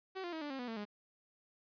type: tone with pitch steps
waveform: sawtooth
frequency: 379.6 / 348.1 / 319.2 / 292.7 / 268.4 / 246.1 / 225.7 / 207 Hz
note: F#4 / F4 / D#4 / D4 / C4 / B3 / A3 / G#3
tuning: +44 / -6 / +44 / -6 / +44 / -6 / +44 / -5 cents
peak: -36 dBFS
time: 0.15-0.854 s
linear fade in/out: 20 ms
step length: 88 ms
effects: resampled to 11025 Hz + 11-bit